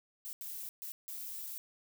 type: noise bursts at uneven times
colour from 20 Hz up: violet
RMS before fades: -43 dBFS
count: 4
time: 0.25-0.33 / 0.41-0.69 / 0.82-0.92 / 1.08-1.58 s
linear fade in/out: 0 ms
effects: none